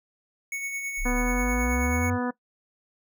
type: tone with tremolo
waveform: square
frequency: 2217 Hz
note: C#7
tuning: in tune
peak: -29 dBFS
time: 0.52-2.1 s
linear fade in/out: 2 ms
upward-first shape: sine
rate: 9.3 Hz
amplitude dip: 40%
type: exponential sweep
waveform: sine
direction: up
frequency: 30.87 to 100.6 Hz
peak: -26 dBFS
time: 0.97-2.19 s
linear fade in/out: 50 ms
type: harmonic tone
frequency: 246.9 Hz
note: B3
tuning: in tune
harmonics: 1 / 2 / 3 / 4 / 5 / 6 / 7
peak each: -27 / -32 / -35 / -36 / -39 / -38 / -38 dBFS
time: 1.05-2.31 s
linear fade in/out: 10 ms
effects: noise-tail reverb RT60 0.1 s tail -19 dB re dry